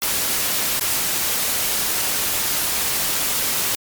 white noise with dropouts, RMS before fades -21 dBFS, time 0.02-3.75 s, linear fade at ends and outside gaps 0 ms, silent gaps 0.795-0.81 s, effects MP3 96 kbps

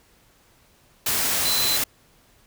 sine tone in noise, 4043 Hz, B7, 40 cents sharp, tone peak -23 dBFS, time 1.45-1.77 s, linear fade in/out 5 ms, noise white, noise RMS -23 dBFS, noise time 1.06-1.84 s, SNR -3 dB, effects pink hiss -58 dBFS RMS until 2.46 s

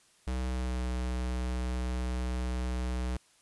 square tone with pitch glide, 63.4 to 62.2 Hz, B1 to B1, +46 to +13 cents, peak -31 dBFS, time 0.27-3.17 s, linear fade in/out 5 ms, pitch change -33 cents, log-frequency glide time 0.46-0.82 s, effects white hiss -64 dBFS RMS until 3.41 s + resampled to 24000 Hz

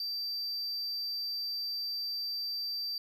triangle tone, 4670 Hz, D8, 11 cents flat, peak -32 dBFS, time 0-2.98 s, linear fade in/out 2 ms, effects none

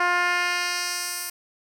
10% pulse tone with band-pass filter sweep, 353.8 Hz, F4, 23 cents sharp, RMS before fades -25 dBFS, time 0-1.3 s, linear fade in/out 5 ms, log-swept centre 1200 to 12000 Hz, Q 0.93, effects none

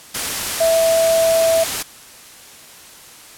sine tone in noise, 657 Hz, E5, 6 cents flat, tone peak -12 dBFS, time 0.6-1.64 s, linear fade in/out 10 ms, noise white, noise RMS -22 dBFS, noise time 0.14-1.83 s, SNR +7 dB, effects white hiss -41 dBFS RMS until 3.37 s + low-pass 12000 Hz 12 dB/octave

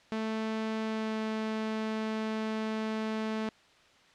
sawtooth tone with pitch glide, 220 to 218.7 Hz, A3 to A3, 0 to -10 cents, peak -27 dBFS, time 0.12-3.49 s, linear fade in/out 0 ms, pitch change -10 cents, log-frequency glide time 0.83-1.18 s, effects white hiss -60 dBFS RMS until 4.14 s + low-pass 4000 Hz 12 dB/octave

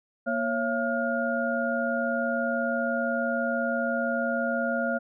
sine tone cluster, 235.1 / 550 / 676 / 1422 Hz, A#3 / C#5 / E5 / F6, +15 / -14 / +43 / +31 cents, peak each -30 dBFS, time 0.26-4.99 s, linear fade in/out 20 ms, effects none

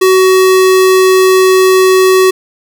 square tone, 375.2 Hz, F#4, 24 cents sharp, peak -5 dBFS, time 0.01-2.31 s, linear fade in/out 10 ms, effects none

